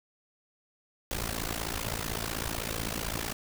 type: noise with amplitude modulation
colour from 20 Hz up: pink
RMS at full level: -30 dBFS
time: 1.11-3.33 s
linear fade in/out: 0 ms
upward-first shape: sine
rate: 55.8 Hz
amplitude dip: 90%
effects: none